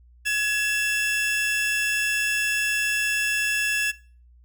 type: tone pair together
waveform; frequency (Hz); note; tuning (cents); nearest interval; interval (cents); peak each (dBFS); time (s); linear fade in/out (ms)
40% pulse; 1689.6 / 2671; G#6 / E7; +29 / +22; minor sixth; 793; -24; 0.25-3.92; 20
effects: noise-tail reverb RT60 0.4 s tail -20 dB re dry + added 60 Hz sine -50 dBFS peak until 4.44 s